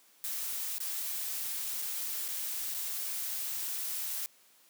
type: noise with dropouts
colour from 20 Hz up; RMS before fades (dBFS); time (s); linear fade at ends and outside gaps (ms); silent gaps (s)
blue; -36; 0.24-4.26; 0; 0.783-0.803 / 1.818-1.822 / 2.281-2.286 / 2.741-2.746
effects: white hiss -63 dBFS RMS until 4.69 s + high-pass 200 Hz 12 dB/octave